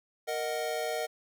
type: chord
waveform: square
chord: D# minor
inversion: second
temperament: equal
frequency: 466.2 / 622.3 / 740 Hz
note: A#4 / D#5 / F#5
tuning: 0 / 0 / 0 cents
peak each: -36 / -35 / -37 dBFS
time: 0.27-1.07 s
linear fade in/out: 20 ms
effects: none